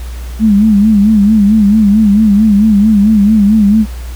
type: tone with vibrato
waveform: sine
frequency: 210 Hz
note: G#3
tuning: 19 cents sharp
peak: -4 dBFS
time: 0.39-3.86 s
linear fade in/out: 50 ms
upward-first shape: sine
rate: 4.5 Hz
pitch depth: 96 cents each way
effects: added 60 Hz sine -20 dBFS peak until 4.15 s + pink hiss -35 dBFS RMS until 4.15 s